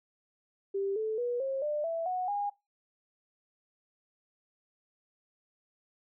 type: tone with pitch steps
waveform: sine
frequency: 393.7 / 436.8 / 484.7 / 537.8 / 596.7 / 662.1 / 734.7 / 815.2 Hz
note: G4 / A4 / B4 / C5 / D5 / E5 / F#5 / G#5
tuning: +8 / -13 / -32 / +47 / +27 / +7 / -12 / -32 cents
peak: -29 dBFS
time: 0.74-2.5 s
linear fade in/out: 10 ms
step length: 220 ms
effects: noise-tail reverb RT60 0.2 s tail -20 dB re dry